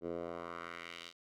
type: tone with band-pass filter sweep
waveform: 10% pulse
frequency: 85.2 Hz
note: F2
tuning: 42 cents flat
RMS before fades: -44 dBFS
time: 0.01-1.13 s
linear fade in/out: 50 ms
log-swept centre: 390 to 3900 Hz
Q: 1.7
effects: none